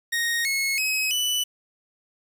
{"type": "tone with pitch steps", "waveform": "sawtooth", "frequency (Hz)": [1865, 2180, 2548, 2978], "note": ["A#6", "C#7", "D#7", "F#7"], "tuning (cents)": [0, -29, 41, 11], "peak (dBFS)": -19, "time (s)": [0.12, 1.44], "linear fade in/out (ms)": 10, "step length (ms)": 330, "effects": ["8-bit"]}